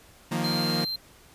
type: chord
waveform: sawtooth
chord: Eb suspended second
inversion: none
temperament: equal with one note detuned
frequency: 155.56 / 176.13 / 233.1 Hz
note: Eb3 / F3 / Bb3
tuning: 0 / +15 / 0 cents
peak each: -26 dBFS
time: 0.31-0.85 s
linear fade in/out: 10 ms
type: tone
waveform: triangle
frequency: 4143 Hz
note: C8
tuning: 18 cents flat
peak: -27 dBFS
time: 0.44-0.96 s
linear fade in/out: 5 ms
effects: pink hiss -54 dBFS RMS until 1.34 s + resampled to 32000 Hz